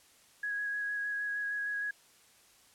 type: tone with vibrato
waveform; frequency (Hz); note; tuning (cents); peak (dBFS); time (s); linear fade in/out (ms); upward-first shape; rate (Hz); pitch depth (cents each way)
sine; 1661.2; G#6; 0; -32; 0.43-1.91; 5; square; 6.5; 11
effects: white hiss -62 dBFS RMS until 2.74 s + low-pass 11000 Hz 12 dB/octave